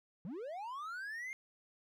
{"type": "linear sweep", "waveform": "triangle", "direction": "up", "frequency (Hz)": [150.6, 2143], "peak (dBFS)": -39, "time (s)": [0.25, 1.33], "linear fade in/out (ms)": 0, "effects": []}